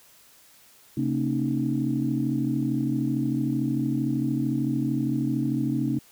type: tone cluster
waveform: sine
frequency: 134.9 / 229 / 273.6 / 306.8 Hz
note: C#3 / A#3 / C#4 / D#4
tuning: -47 / -31 / -23 / -24 cents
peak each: -28 dBFS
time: 0.97-5.99 s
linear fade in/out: 5 ms
effects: tanh soft clip ceiling -12 dBFS + white hiss -55 dBFS RMS until 6.11 s